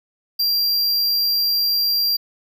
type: tone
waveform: square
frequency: 4747 Hz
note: D8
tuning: 18 cents sharp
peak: -17 dBFS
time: 0.39-2.17 s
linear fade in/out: 10 ms
effects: none